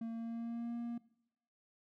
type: tone with pitch glide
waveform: triangle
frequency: 228 to 235.9 Hz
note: A#3 to A#3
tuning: -38 to +21 cents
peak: -36 dBFS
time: 0.01-0.98 s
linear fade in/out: 5 ms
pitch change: +59 cents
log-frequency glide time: 0.12-0.75 s
effects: noise-tail reverb RT60 0.7 s tail -19 dB re dry